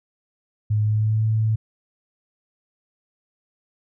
sine tone with pitch glide, 106.3 to 109.92 Hz, G#2 to A2, +41 to -1 cents, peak -17 dBFS, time 0.7-1.56 s, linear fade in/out 10 ms, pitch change +58 cents, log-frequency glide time 0.82-1.24 s, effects none

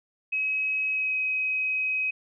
sine tone with pitch glide, 2550 to 2532 Hz, D#7 to D#7, +42 to +30 cents, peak -24 dBFS, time 0.32-2.11 s, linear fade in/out 10 ms, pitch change -12 cents, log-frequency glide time 0.93-1.16 s, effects none

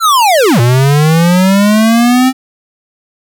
square linear two-way sweep, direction down then up, 1387 to 116.2 to 263.4 Hz, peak -6 dBFS, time 0-2.33 s, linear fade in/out 50 ms, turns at 0.6 s, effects none

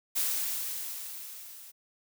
blue noise with level ramp, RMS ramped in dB -28 to -49 dBFS, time 0.15-1.72 s, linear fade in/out 20 ms, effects none

